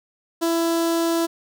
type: tone with notch filter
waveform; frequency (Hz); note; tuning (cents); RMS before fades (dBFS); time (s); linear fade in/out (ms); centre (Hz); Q
sawtooth; 333.3; E4; +19; -21; 0.41-1.27; 20; 2200; 1.3
effects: none